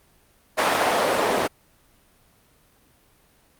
white noise with band-pass filter sweep, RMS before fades -21 dBFS, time 0.57-1.48 s, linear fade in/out 20 ms, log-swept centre 780 to 490 Hz, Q 1.2, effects pink hiss -59 dBFS RMS until 3.59 s + Opus 32 kbps

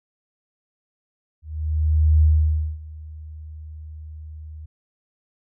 sine tone with ADSR envelope, 77.4 Hz, D#2, 9 cents flat, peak -11 dBFS, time 1.42-4.66 s, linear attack 800 ms, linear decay 560 ms, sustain -23 dB, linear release 8 ms, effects none

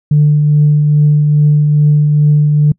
sine tone with tremolo, 148.8 Hz, D3, 23 cents sharp, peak -3 dBFS, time 0.11-2.72 s, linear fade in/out 5 ms, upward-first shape triangle, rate 2.4 Hz, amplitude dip 35%, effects noise-tail reverb RT60 0.1 s tail -26 dB re dry + tanh soft clip ceiling -1 dBFS

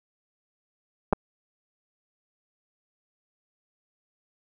clicks, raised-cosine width 1 ms, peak -8 dBFS, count 2, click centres 1.127 / 1.132 s, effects none

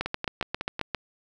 two click trains, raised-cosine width 0.3 ms, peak -14 / -11 dBFS, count 5 / 8, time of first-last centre 0.06-0.794 / 0.01-0.947 s, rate 5.45 / 7.47 Hz, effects none

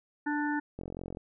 harmonic tone, 295.2 Hz, D4, 9 cents sharp, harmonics 1 / 3 / 5 / 6, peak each -30 / -35 / -37 / -38 dBFS, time 0.26-0.6 s, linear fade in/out 10 ms
click train, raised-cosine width 2 ms, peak -26 dBFS, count 18, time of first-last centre 0.79-1.171 s, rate 44.6 Hz
effects none

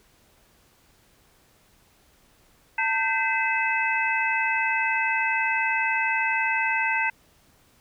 sine tone cluster, 896 / 1552 / 2035 / 2596 Hz, A5 / G6 / C7 / E7, +31 / -18 / -49 / -27 cents, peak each -27 dBFS, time 2.78-7.1 s, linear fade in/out 5 ms, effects pink hiss -60 dBFS RMS until 7.8 s

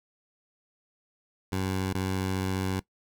15% pulse tone with dropouts, 94.5 Hz, F#2, 37 cents sharp, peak -21 dBFS, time 1.52-2.8 s, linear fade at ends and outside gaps 5 ms, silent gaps 1.931-1.947 s, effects noise-tail reverb RT60 0.1 s tail -19 dB re dry

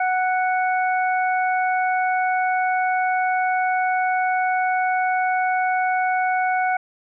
harmonic tone, 740 Hz, F#5, in tune, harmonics 1 / 2 / 3, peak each -19 / -25 / -29 dBFS, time 0-6.77 s, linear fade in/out 5 ms, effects none

